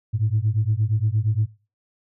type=beating tone pair; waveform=sine; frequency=103.83 / 112.43 Hz; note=G#2 / A2; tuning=0 / +38 cents; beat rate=8.6 Hz; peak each=-21 dBFS; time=0.13-1.47 s; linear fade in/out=20 ms; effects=noise-tail reverb RT60 0.3 s tail -19 dB re dry + tanh soft clip ceiling -12 dBFS